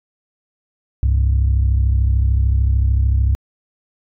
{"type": "tone pair together", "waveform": "sine", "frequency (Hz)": [66.55, 100], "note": ["C2", "G2"], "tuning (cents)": [30, 35], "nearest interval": "perfect fifth", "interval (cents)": 705, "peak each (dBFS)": [-12, -17], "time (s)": [1.03, 3.35], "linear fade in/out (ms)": 0, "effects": ["tanh soft clip ceiling -7 dBFS"]}